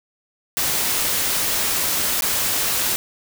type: noise with dropouts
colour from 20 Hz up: white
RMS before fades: -21 dBFS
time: 0.57-2.96 s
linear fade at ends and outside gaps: 0 ms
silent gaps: 2.208-2.222 s
effects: none